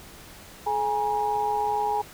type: tone cluster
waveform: sine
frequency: 426.4 / 826 / 953 Hz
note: G#4 / G#5 / A#5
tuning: +46 / -10 / +38 cents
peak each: -31 / -24 / -30 dBFS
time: 0.66-2.02 s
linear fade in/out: 10 ms
effects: pink hiss -46 dBFS RMS until 2.13 s